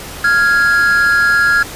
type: tone pair together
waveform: triangle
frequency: 1396.9 / 1662.6 Hz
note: F6 / G#6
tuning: 0 / +1 cents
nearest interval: minor third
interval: 301 cents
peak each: -10 dBFS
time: 0.24-1.63 s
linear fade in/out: 5 ms
effects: pink hiss -29 dBFS RMS until 1.75 s + resampled to 32000 Hz